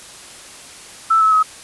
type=tone with pitch steps; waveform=sine; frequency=1321 / 1297.6 / 1274.5 Hz; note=E6 / E6 / D#6; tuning=+3 / -28 / +41 cents; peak=-10 dBFS; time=1.1-1.43 s; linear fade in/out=10 ms; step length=110 ms; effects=white hiss -38 dBFS RMS until 1.63 s + resampled to 24000 Hz